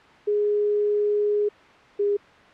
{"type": "tone pair in turn", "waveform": "sine", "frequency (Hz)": [415.3, 407.7], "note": ["G#4", "G#4"], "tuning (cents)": [0, -32], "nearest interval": "unison", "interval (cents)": 32, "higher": "first", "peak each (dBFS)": -19, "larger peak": "neither", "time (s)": [[0.27, 1.49], [1.99, 2.17]], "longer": "first", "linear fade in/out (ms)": 10, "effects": ["white hiss -49 dBFS RMS until 2.53 s", "low-pass 2000 Hz 12 dB/octave"]}